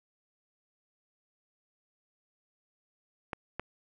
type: clicks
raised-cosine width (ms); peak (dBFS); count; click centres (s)
0.5; -19; 2; 3.332 / 3.596
effects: none